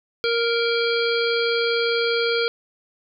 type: harmonic tone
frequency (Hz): 466.2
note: A#4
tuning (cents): 0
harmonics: 1 / 3 / 5 / 7 / 9 / 10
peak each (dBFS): -21 / -26 / -28 / -29 / -31 / -31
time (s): 0.24-2.48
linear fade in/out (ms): 0
effects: none